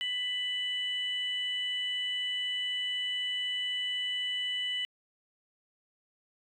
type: tone pair together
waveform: sine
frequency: 1986 / 2976 Hz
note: B6 / F#7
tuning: +9 / +9 cents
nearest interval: perfect fifth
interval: 700 cents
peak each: -36 / -30 dBFS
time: 0.01-4.85 s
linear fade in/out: 0 ms
effects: tanh soft clip ceiling -25 dBFS